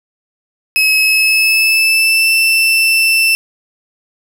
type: tone with pitch glide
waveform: 35% pulse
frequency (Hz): 2568 to 2666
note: E7 to E7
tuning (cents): -46 to +19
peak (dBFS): -7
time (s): 0.76-3.35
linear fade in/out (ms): 0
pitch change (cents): +65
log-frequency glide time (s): 0.97-2.31
effects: none